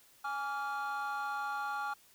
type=chord; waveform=triangle; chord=D diminished; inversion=second; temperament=equal with one note detuned; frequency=830.6 / 1151.1 / 1396.9 Hz; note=Ab5 / D6 / F6; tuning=0 / -35 / 0 cents; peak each=-35 / -38 / -36 dBFS; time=0.24-1.94 s; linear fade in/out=10 ms; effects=tanh soft clip ceiling -27 dBFS + white hiss -63 dBFS RMS until 2.14 s